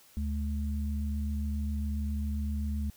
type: tone pair together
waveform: sine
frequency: 73.42 / 212.8 Hz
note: D2 / G#3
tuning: 0 / +42 cents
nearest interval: octave + tritone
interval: 1842 cents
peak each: -30 / -36 dBFS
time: 0.17-2.9 s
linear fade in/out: 0 ms
effects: white hiss -59 dBFS RMS until 2.96 s